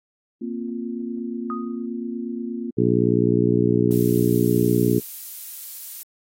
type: chord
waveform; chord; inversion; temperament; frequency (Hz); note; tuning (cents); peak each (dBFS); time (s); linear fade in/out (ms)
sine; Bb suspended second; none; equal; 233.1 / 261.6 / 349.2; Bb3 / C4 / F4; 0 / 0 / 0; -28 / -32 / -33; 0.41-2.71; 10
type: tone with exponential decay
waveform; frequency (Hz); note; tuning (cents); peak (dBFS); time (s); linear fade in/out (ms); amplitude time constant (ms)
sine; 1244.5; D#6; 0; -25; 1.5-1.86; 1; 78
type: harmonic tone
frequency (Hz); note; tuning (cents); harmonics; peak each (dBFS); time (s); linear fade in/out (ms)
59.7; A#1; +42; 2 / 3 / 4 / 5 / 6 / 7; -23 / -23 / -23 / -23 / -23 / -23; 2.77-5; 20
type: noise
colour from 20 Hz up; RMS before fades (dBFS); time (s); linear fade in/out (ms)
violet; -34; 3.91-6.03; 0
effects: AAC 48 kbps